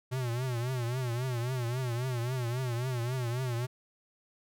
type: tone with vibrato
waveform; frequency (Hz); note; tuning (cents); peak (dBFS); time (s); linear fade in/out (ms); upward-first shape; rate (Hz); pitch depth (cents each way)
square; 123.6; B2; +2; -31; 0.11-3.67; 20; triangle; 3.7; 130
effects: none